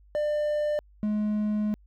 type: tone pair in turn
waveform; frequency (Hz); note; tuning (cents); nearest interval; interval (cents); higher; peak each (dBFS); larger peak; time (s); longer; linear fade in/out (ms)
triangle; 597 / 211.1; D5 / G#3; +28 / +29; octave + tritone; 1799; first; -22 / -22; neither; 0.15-0.79 / 1.03-1.74; second; 0
effects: added 50 Hz sine -53 dBFS peak until 1.86 s